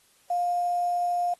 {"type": "tone with quantisation", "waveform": "sine", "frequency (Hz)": 705, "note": "F5", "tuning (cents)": 16, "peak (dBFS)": -23, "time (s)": [0.3, 1.34], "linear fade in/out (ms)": 5, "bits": 8, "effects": ["white hiss -62 dBFS RMS until 1.39 s", "AAC 32 kbps"]}